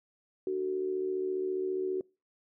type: tone with amplitude modulation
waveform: sine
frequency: 374.4 Hz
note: F#4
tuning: 20 cents sharp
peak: -26 dBFS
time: 0.47-2.01 s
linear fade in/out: 2 ms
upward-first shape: sine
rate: 74.8 Hz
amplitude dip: 65%
effects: noise-tail reverb RT60 0.3 s tail -25 dB re dry

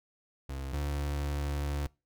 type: tone pair in turn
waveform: 35% pulse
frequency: 67.6 / 71.99 Hz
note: C#2 / D2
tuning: -43 / -34 cents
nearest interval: minor second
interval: 109 cents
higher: second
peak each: -34 / -29 dBFS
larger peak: second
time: 0.49-0.73 / 0.73-1.87 s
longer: second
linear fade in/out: 5 ms
effects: noise-tail reverb RT60 0.3 s tail -25 dB re dry

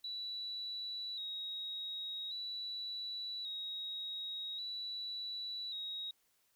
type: tone with vibrato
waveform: triangle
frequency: 3865 Hz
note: B7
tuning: 38 cents flat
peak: -36 dBFS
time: 0.04-6.11 s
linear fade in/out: 5 ms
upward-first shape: square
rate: 0.44 Hz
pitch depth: 35 cents each way
effects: tanh soft clip ceiling -38 dBFS + white hiss -75 dBFS RMS until 6.55 s

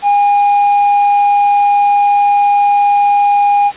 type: tone with hard clipping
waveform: triangle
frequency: 815 Hz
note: G#5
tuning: 33 cents flat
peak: -6 dBFS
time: 0.02-3.72 s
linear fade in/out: 50 ms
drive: 1 dB
effects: white hiss -32 dBFS RMS until 3.76 s + resampled to 8000 Hz

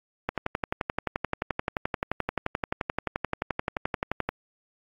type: click train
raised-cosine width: 0.5 ms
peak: -11 dBFS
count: 47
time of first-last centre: 0.29-4.29 s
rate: 11.5 Hz
effects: AAC 32 kbps

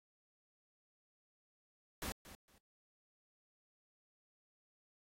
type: noise with echo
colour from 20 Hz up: pink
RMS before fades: -43 dBFS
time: 2.02-2.12 s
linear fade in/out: 0 ms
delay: 230 ms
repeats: 2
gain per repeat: -13 dB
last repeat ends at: 2.58 s
effects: AAC 48 kbps

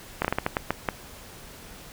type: slowing click train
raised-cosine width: 0.5 ms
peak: -8 dBFS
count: 9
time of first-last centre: 0.22-0.888 s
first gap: 26 ms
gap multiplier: 1.32
effects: pink hiss -45 dBFS RMS until 1.92 s

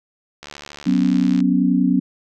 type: click train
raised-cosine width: 0.2 ms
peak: -17 dBFS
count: 72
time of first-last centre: 0.43-1.404 s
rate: 72.9 Hz
type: chord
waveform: sine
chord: F# suspended fourth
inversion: none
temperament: equal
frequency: 185 / 246.9 / 277.2 Hz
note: F#3 / B3 / C#4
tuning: 0 / 0 / 0 cents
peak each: -18 dBFS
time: 0.86-2 s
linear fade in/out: 10 ms
effects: none

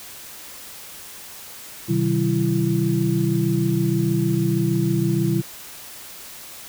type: tone cluster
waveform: sine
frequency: 127.1 / 153.5 / 188.8 / 334.6 Hz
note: C3 / D#3 / F#3 / E4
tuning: -50 / -23 / +35 / +26 cents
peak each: -23 dBFS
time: 1.88-5.42 s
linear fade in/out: 20 ms
effects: white hiss -39 dBFS RMS until 6.68 s

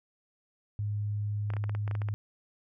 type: tone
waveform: sine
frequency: 103.83 Hz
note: G#2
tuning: in tune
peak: -29 dBFS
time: 0.79-2.14 s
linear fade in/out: 0 ms
type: clicks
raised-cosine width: 0.5 ms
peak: -25 dBFS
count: 11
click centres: 1.503 / 1.537 / 1.567 / 1.64 / 1.695 / 1.75 / 1.878 / 1.912 / 1.952 / 2.018 / 2.087 s
effects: none

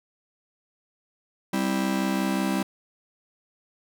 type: chord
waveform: 45% pulse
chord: C major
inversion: second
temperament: just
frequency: 196.22 / 261.6 / 327 Hz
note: G3 / C4 / E4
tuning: +2 / 0 / -14 cents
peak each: -26 / -29 / -30 dBFS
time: 1.53-2.63 s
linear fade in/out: 5 ms
effects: none

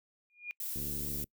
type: tone with exponential growth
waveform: sine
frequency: 2428 Hz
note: D#7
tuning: 43 cents flat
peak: -33 dBFS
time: 0.3-0.51 s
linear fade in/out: 0 ms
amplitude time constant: 45 ms
type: noise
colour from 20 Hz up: violet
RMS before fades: -38 dBFS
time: 0.6-1.24 s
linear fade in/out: 2 ms
type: click train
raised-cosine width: 3 ms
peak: -31 dBFS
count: 36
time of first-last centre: 0.76-1.241 s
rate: 72.8 Hz
effects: noise-tail reverb RT60 0.1 s tail -25 dB re dry

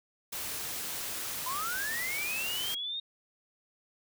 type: noise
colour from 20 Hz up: white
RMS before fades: -37 dBFS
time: 0.32-2.75 s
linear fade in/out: 10 ms
type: linear sweep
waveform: sine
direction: up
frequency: 986 to 3729 Hz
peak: -33 dBFS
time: 1.46-3 s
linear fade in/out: 5 ms
effects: none

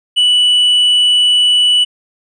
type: tone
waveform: triangle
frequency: 2960 Hz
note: F#7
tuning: in tune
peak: -6 dBFS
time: 0.16-1.85 s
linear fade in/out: 20 ms
effects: resampled to 22050 Hz

